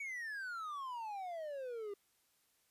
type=exponential sweep; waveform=triangle; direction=down; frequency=2276 to 395.3 Hz; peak=-39 dBFS; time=0-1.94 s; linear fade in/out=5 ms; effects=white hiss -75 dBFS RMS until 2.7 s + resampled to 32000 Hz